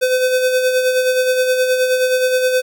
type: tone with tremolo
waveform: square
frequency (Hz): 509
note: C5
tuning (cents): -48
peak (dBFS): -12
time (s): 0.01-2.62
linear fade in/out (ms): 20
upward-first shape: sine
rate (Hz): 9.5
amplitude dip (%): 45
effects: none